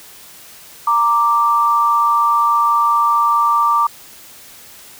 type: tone pair together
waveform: sine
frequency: 929.8 / 1174.7 Hz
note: A#5 / D6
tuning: -5 / 0 cents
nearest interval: major third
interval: 405 cents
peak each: -17 / -12 dBFS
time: 0.87-3.87 s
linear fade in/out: 5 ms
effects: white hiss -40 dBFS RMS until 4.99 s